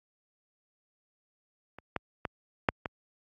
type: clicks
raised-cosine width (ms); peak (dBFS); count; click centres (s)
0.5; -29 / -15 / -16 / -6 / -17; 5; 1.786 / 1.963 / 2.252 / 2.688 / 2.858
effects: high-pass 60 Hz 12 dB/octave + AAC 64 kbps